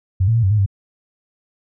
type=tone with pitch steps; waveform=sine; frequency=94 / 113.1 / 116.2 / 95.3 / 106.7 / 98.2 Hz; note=F#2 / A2 / A#2 / G2 / G#2 / G2; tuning=+28 / +48 / -5 / -48 / +47 / +4 cents; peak=-12 dBFS; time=0.2-0.662 s; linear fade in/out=10 ms; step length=77 ms; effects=none